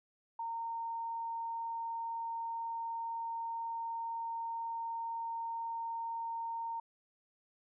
sine tone, 919 Hz, A#5, 25 cents flat, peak -36 dBFS, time 0.39-6.8 s, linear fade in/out 5 ms, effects none

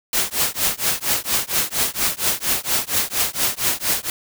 white noise with tremolo, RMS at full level -17 dBFS, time 0.13-4.1 s, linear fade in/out 2 ms, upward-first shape triangle, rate 4.3 Hz, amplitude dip 100%, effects none

